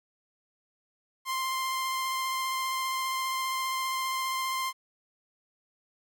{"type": "tone with vibrato", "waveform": "sawtooth", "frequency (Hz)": 1049, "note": "C6", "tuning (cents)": 4, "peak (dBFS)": -25, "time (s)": [1.25, 4.73], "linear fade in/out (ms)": 50, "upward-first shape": "square", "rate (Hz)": 15, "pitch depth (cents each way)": 8, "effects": ["11-bit"]}